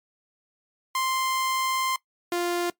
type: tone pair in turn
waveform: sawtooth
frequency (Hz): 1046.5 / 349.2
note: C6 / F4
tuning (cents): 0 / 0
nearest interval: octave + perfect fifth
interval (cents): 1900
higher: first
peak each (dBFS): -20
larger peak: neither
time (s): 0.95-1.96 / 2.32-2.7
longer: first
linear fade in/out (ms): 2
effects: noise-tail reverb RT60 0.1 s tail -20 dB re dry + MP3 96 kbps